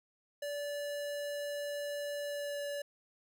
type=tone with pitch glide; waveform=square; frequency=579 to 574.3 Hz; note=D5 to D5; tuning=-25 to -39 cents; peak=-37 dBFS; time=0.42-2.82 s; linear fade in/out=5 ms; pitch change=-14 cents; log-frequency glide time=2.25-2.63 s; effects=none